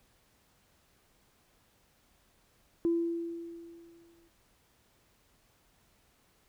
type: tone with exponential decay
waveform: sine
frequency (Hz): 337.1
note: E4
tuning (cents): +39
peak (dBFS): -23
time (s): 2.85-4.28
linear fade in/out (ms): 0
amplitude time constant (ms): 310
effects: tanh soft clip ceiling -19 dBFS + pink hiss -68 dBFS RMS until 6.48 s